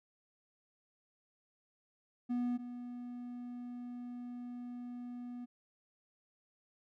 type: tone pair in turn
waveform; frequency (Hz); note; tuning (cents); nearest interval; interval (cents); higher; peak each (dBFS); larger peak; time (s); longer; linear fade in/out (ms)
triangle; 244.1 / 244.1; B3 / B3; -20 / -20; unison; 0; neither; -30 / -40; first; 2.29-2.58 / 2.58-5.46; second; 20
effects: none